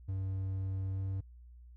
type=tone with pitch glide; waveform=triangle; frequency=95.6 to 96.15 Hz; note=G2 to G2; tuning=-43 to -33 cents; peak=-31 dBFS; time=0.08-1.21 s; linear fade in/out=10 ms; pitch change=+10 cents; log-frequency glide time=0.93-0.99 s; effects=added 60 Hz sine -51 dBFS peak until 1.76 s